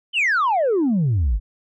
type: exponential sweep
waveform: sine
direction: down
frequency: 3136 to 45.16 Hz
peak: -14 dBFS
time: 0.13-1.4 s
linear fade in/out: 50 ms
effects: tanh soft clip ceiling -14 dBFS